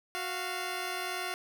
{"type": "tone pair together", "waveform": "10% pulse", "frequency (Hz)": [367.7, 694.1], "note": ["F#4", "F5"], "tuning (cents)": [-11, -11], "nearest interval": "major seventh", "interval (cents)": 1100, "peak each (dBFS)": -28, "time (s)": [0.15, 1.34], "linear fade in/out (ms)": 0, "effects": []}